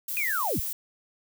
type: noise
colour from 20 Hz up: violet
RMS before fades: -32 dBFS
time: 0.08-0.73 s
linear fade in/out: 5 ms
type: linear sweep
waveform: sine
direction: down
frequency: 2533 to 32.05 Hz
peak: -26 dBFS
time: 0.17-0.6 s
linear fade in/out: 0 ms
effects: none